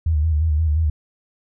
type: tone with vibrato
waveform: sine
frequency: 77.9 Hz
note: D#2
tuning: 3 cents sharp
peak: -15 dBFS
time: 0.06-0.9 s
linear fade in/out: 5 ms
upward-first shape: square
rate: 5.7 Hz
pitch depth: 65 cents each way
effects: none